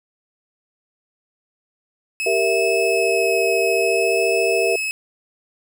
40% pulse tone with vibrato, 2581 Hz, E7, 37 cents flat, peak -21 dBFS, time 2.2-4.91 s, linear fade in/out 0 ms, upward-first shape sine, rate 0.57 Hz, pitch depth 11 cents each way
sine chord, E diminished, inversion first, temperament equal, 392 / 466.2 / 659.3 Hz, G4 / Bb4 / E5, 0 / 0 / 0 cents, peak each -21 dBFS, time 2.26-4.76 s, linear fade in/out 5 ms
effects none

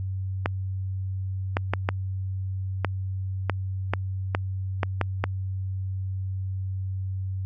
clicks, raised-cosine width 0.5 ms, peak -8 dBFS, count 11, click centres 0.459 / 1.569 / 1.736 / 1.889 / 2.847 / 3.497 / 3.936 / 4.349 / 4.832 / 5.013 / 5.24 s, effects added 95 Hz sine -27 dBFS peak until 7.45 s

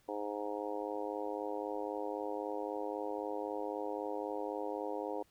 harmonic tone, 103.83 Hz, G#2, in tune, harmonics 3 / 4 / 5 / 6 / 7 / 8 / 9, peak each -43 / -42 / -41 / -49 / -45 / -47 / -46 dBFS, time 0.08-5.23 s, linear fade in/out 10 ms, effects pink hiss -70 dBFS RMS until 5.3 s

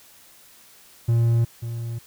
triangle tone with echo, 116.54 Hz, A#2, in tune, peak -14 dBFS, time 1.08-1.45 s, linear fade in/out 10 ms, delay 540 ms, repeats 1, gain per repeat -11 dB, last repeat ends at 1.99 s, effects white hiss -51 dBFS RMS until 2.06 s

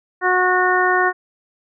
harmonic tone, 365.7 Hz, F#4, 20 cents flat, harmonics 1 / 2 / 3 / 4 / 5, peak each -20 / -20 / -20 / -20 / -20 dBFS, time 0.21-1.13 s, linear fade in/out 50 ms, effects none

